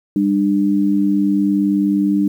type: tone pair together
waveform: sine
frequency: 199.1 / 298.5 Hz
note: G3 / D4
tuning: +27 / +28 cents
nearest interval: perfect fifth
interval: 701 cents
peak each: -16 / -15 dBFS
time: 0.16-2.28 s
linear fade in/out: 2 ms
effects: 8-bit